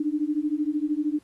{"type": "beating tone pair", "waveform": "sine", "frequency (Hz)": [293.7, 306.7], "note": ["D4", "D#4"], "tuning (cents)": [0, -25], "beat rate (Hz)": 13, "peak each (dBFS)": -26, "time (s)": [0, 1.19], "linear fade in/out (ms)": 5, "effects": ["pink hiss -63 dBFS RMS until 1.23 s", "AAC 32 kbps"]}